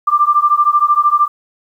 sine beating tone pair, 1179 / 1192 Hz, D6 / D6, +6 / +25 cents, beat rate 13 Hz, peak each -12 dBFS, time 0.07-1.28 s, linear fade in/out 10 ms, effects 8-bit

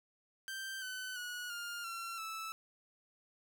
sawtooth tone with pitch steps, 1566 / 1511.8 / 1459.4 / 1408.9 / 1360.1 / 1313 Hz, G6 / F#6 / F#6 / F6 / F6 / E6, -2 / +37 / -24 / +15 / -46 / -7 cents, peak -37 dBFS, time 0.48-2.52 s, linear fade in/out 0 ms, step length 340 ms, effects none

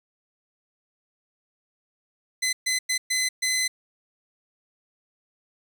15% pulse tone bursts at uneven times, 2032 Hz, B6, 49 cents sharp, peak -16 dBFS, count 5, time 2.42-2.53 / 2.66-2.79 / 2.89-2.98 / 3.1-3.29 / 3.42-3.68 s, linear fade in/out 10 ms, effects none

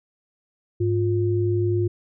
sine tone pair together, 103.83 / 352.5 Hz, G#2 / F4, 0 / +16 cents, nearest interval octave + major sixth, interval 2116 cents, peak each -21 / -22 dBFS, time 0.8-1.88 s, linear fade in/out 10 ms, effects none

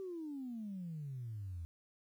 sine exponential sweep, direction down, 392 to 81 Hz, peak -40 dBFS, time 0-1.65 s, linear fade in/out 0 ms, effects tanh soft clip ceiling -37 dBFS + 12-bit

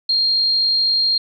sine tone, 4216 Hz, C8, 12 cents sharp, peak -14 dBFS, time 0.09-1.18 s, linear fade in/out 5 ms, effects none

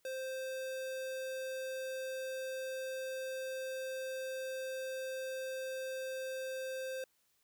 square tone, 523.3 Hz, C5, in tune, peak -39 dBFS, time 0.05-7.04 s, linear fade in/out 2 ms, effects white hiss -75 dBFS RMS until 7.43 s

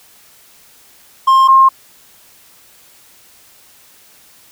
triangle / sine tone pair in turn, 1062 / 1066.1 Hz, C6 / C6, +25 / +32 cents, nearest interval unison, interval 7 cents, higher second, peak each -4 dBFS, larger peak neither, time 1.27-1.48 / 1.48-1.69 s, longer neither, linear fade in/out 10 ms, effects white hiss -46 dBFS RMS until 4.51 s

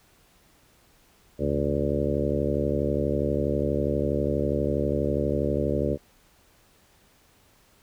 harmonic tone with a mistuned harmonic, 72.3 Hz, D2, 27 cents flat, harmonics 1 / 2 / 3 / 4 / 5 / 6 / 7 / 8, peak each -31 / -31 / -31 / -31 / -31 / -31 / -31 / -31 dBFS, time 1.38-5.98 s, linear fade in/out 50 ms, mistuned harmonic 2, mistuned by -94 cents, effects pink hiss -60 dBFS RMS until 7.82 s

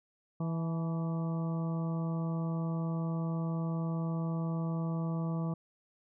harmonic tone with a mistuned harmonic, 164.1 Hz, E3, 8 cents flat, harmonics 1 / 2 / 3 / 4 / 5 / 6 / 7, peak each -31 / -43 / -46 / -46 / -50 / -52 / -48 dBFS, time 0.4-5.54 s, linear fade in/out 5 ms, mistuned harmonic 5, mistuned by +59 cents, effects none

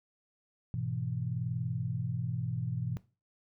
sine chord, E major, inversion first, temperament just, 103.01 / 123.61 / 164.81 Hz, G#2 / B2 / E3, -14 / +2 / 0 cents, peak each -39 / -34 / -38 dBFS, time 0.74-2.97 s, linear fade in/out 0 ms, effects noise-tail reverb RT60 0.3 s tail -17 dB re dry

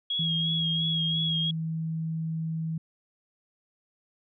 sine tone with vibrato, 3300 Hz, G#7, 12 cents flat, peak -26 dBFS, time 0.1-1.51 s, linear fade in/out 5 ms, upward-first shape sine, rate 2.9 Hz, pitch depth 33 cents each way
sine tone with pitch glide, 162.8 to 161.3 Hz, E3 to E3, -21 to -37 cents, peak -28 dBFS, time 0.19-2.78 s, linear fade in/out 5 ms, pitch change -16 cents, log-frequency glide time 0.58-1.15 s
effects none

